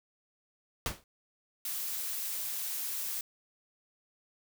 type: noise with exponential decay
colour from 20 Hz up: pink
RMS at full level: -29 dBFS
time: 0.86-1.04 s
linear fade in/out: 1 ms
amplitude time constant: 37 ms
type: noise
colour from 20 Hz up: blue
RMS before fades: -36 dBFS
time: 1.65-3.21 s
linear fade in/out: 2 ms
effects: none